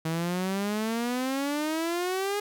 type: exponential sweep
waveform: sawtooth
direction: up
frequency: 159 to 415.6 Hz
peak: -23 dBFS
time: 0.05-2.4 s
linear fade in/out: 5 ms
effects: none